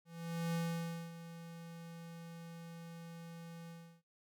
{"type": "tone with ADSR envelope", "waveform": "square", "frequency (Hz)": 167.4, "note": "E3", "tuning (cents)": 27, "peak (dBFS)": -35, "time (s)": [0.05, 4.02], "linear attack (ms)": 490, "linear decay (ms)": 570, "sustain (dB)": -14, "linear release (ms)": 330, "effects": ["noise-tail reverb RT60 0.3 s tail -20 dB re dry"]}